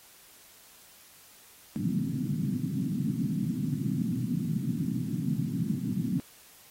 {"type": "band-pass noise", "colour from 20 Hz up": "white", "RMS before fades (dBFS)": -30, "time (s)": [1.76, 6.2], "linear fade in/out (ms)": 0, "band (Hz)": [120, 260], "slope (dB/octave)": 48, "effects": ["white hiss -55 dBFS RMS until 6.7 s", "AAC 48 kbps"]}